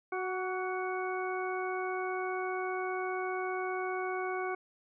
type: harmonic tone with a mistuned harmonic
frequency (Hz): 370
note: F#4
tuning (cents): 0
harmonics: 1 / 2 / 3 / 4 / 6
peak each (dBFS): -35 / -38 / -40 / -41 / -43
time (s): 0.12-4.55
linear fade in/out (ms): 5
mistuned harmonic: 3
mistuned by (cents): +29
effects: none